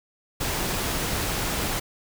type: noise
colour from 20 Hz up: pink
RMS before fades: -27 dBFS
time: 0.4-1.8 s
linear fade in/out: 10 ms
effects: none

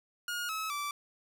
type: tone with pitch steps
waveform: sawtooth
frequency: 1432 / 1290.6 / 1163.1 Hz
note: F6 / E6 / D6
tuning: +43 / -37 / -17 cents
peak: -30 dBFS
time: 0.28-0.91 s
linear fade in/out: 2 ms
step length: 210 ms
effects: none

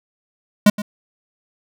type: tone with echo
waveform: square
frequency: 207.7 Hz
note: G#3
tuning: in tune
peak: -8 dBFS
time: 0.66-0.7 s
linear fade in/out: 5 ms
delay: 120 ms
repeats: 1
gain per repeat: -15 dB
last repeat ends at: 0.82 s
effects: none

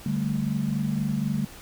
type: chord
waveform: sine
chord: D suspended fourth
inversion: none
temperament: equal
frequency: 146.83 / 196 / 220 Hz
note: D3 / G3 / A3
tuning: 0 / 0 / 0 cents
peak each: -28 dBFS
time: 0.06-1.45 s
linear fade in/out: 2 ms
effects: pink hiss -45 dBFS RMS until 1.61 s

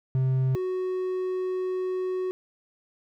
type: tone pair in turn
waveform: triangle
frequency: 130.81 / 370 Hz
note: C3 / F#4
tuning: 0 / 0 cents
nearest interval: octave + tritone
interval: 1800 cents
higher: second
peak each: -19 / -24 dBFS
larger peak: first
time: 0.15-0.55 / 0.55-2.31 s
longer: second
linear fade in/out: 0 ms
effects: none

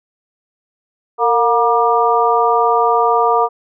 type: harmonic tone with a mistuned harmonic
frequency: 238.3 Hz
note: A#3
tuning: 38 cents sharp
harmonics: 2 / 3 / 4 / 5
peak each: -16 / -16 / -16 / -16 dBFS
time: 1.18-3.49 s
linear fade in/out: 50 ms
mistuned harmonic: 2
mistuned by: -65 cents
effects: none

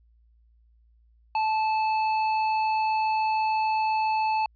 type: tone with hard clipping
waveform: sine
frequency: 873 Hz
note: A5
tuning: 14 cents flat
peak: -24 dBFS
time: 1.35-4.46 s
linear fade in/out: 2 ms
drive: 9 dB
effects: added 57 Hz sine -57 dBFS peak until 4.55 s + resampled to 11025 Hz

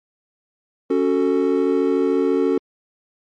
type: chord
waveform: triangle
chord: F# minor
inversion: second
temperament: just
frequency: 277.5 / 370 / 444 Hz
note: C#4 / F#4 / A4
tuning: +2 / 0 / +16 cents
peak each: -18 dBFS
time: 0.9-2.58 s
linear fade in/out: 5 ms
effects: MP3 48 kbps

